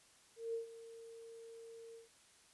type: tone with ADSR envelope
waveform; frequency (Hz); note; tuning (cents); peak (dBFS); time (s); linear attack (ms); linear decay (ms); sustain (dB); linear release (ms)
sine; 457.7; A#4; -32; -36; 0.36-2.09; 180; 120; -15; 140
effects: white hiss -66 dBFS RMS until 2.53 s + resampled to 24000 Hz